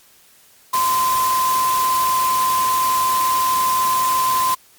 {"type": "tone in noise", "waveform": "sine", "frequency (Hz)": 1032, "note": "C6", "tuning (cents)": -24, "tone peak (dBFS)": -15, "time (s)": [0.73, 4.55], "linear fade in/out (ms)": 10, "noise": "white", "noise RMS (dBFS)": -25, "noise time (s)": [0.73, 4.55], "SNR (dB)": 7, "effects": ["white hiss -51 dBFS RMS until 4.78 s", "MP3 96 kbps"]}